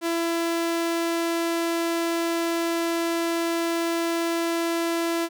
sawtooth tone, 335.3 Hz, E4, 30 cents sharp, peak -19 dBFS, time 0.01-5.29 s, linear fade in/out 50 ms, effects none

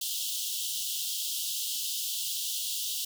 pink high-pass noise, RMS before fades -33 dBFS, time 0.01-3.05 s, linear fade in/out 5 ms, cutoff 2900 Hz, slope 96 dB/octave, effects none

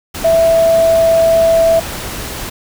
sine tone in noise, 659.3 Hz, E5, in tune, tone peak -7 dBFS, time 0.24-1.8 s, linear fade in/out 10 ms, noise pink, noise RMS -24 dBFS, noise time 0.14-2.5 s, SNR +14 dB, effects none

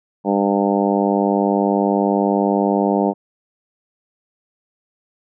harmonic tone, 100 Hz, G2, 35 cents sharp, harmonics 2 / 3 / 4 / 5 / 6 / 7 / 8 / 9, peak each -19 / -21 / -22 / -23 / -24 / -24 / -25 / -26 dBFS, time 0.24-3.14 s, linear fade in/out 50 ms, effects none

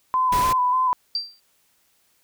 sine tone with vibrato, 1010 Hz, B5, 39 cents sharp, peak -17 dBFS, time 0.14-0.93 s, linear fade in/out 0 ms, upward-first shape square, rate 3.4 Hz, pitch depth 27 cents each way
pink noise, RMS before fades -28 dBFS, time 0.32-0.53 s, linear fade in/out 5 ms
sine tone with exponential decay, 4699 Hz, D8, in tune, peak -19 dBFS, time 1.15-1.4 s, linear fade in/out 2 ms, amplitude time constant 53 ms
effects white hiss -64 dBFS RMS until 2.23 s

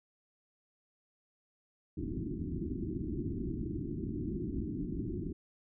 white low-pass noise, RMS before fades -37 dBFS, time 1.97-5.33 s, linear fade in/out 10 ms, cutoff 370 Hz, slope 96 dB/octave, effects none

